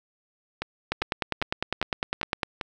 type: two click trains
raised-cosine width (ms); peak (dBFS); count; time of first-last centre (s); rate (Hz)
0.3; -9 / -13; 16 / 6; 0.92-2.432 / 0.62-2.612; 9.92 / 2.51
effects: none